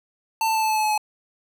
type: tone with pitch steps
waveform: square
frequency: 892 / 885.8 / 879.7 / 873.6 / 867.6 / 861.6 / 855.7 / 849.8 Hz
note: A5 / A5 / A5 / A5 / A5 / A5 / A5 / G#5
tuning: +23 / +11 / -1 / -13 / -25 / -37 / -48 / +40 cents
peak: -20 dBFS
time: 0.41-0.978 s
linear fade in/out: 2 ms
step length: 71 ms
effects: none